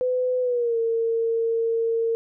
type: tone with pitch glide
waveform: sine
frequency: 504 to 456.9 Hz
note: B4 to A#4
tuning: +35 to -35 cents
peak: -20 dBFS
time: 0.01-2.15 s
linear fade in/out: 0 ms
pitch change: -170 cents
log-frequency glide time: 0.41-0.78 s
effects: none